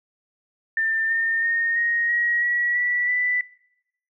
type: tone with pitch steps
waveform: sine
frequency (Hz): 1792 / 1818.1 / 1844.5 / 1871.3 / 1898.6 / 1926.2 / 1954.2 / 1982.6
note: A6 / A#6 / A#6 / A#6 / A#6 / B6 / B6 / B6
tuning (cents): +31 / -44 / -19 / +6 / +31 / -44 / -19 / +6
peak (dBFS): -19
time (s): 0.77-3.41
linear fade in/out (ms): 2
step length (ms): 330
effects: noise-tail reverb RT60 0.8 s tail -21 dB re dry